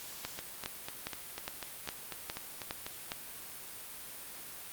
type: two click trains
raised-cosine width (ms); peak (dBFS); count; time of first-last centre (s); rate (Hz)
0.2; -21 / -18; 11 / 8; 0.39-2.865 / 0.25-3.119; 4.04 / 2.44
effects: white hiss -46 dBFS RMS until 4.72 s + Opus 48 kbps